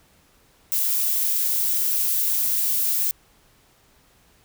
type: noise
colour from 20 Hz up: violet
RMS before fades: -22 dBFS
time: 0.72-3.11 s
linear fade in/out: 0 ms
effects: pink hiss -58 dBFS RMS until 4.44 s